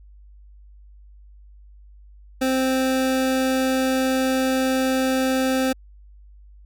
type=tone; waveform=25% pulse; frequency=261.6 Hz; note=C4; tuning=in tune; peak=-15 dBFS; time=2.41-5.73 s; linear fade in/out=10 ms; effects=added 50 Hz sine -44 dBFS peak until 6.65 s